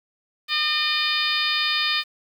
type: harmonic tone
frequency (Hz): 607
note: D#5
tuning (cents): -43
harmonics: 2 / 3 / 4 / 5 / 6 / 7 / 8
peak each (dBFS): -30 / -28 / -27 / -29 / -25 / -31 / -28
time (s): 0.48-2.04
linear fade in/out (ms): 50
effects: 8-bit